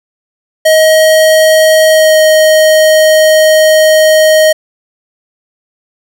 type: tone with pitch glide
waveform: square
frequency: 631 to 625.2 Hz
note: D#5 to D#5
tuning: +24 to +8 cents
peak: -4 dBFS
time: 0.65-4.53 s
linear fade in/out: 10 ms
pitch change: -16 cents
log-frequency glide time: 1.89-2.19 s
effects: none